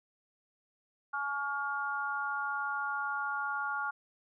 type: harmonic tone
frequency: 282.1 Hz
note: C#4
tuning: 30 cents sharp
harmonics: 3 / 4 / 5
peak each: -38 / -38 / -34 dBFS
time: 1.13-3.91 s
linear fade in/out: 10 ms
effects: none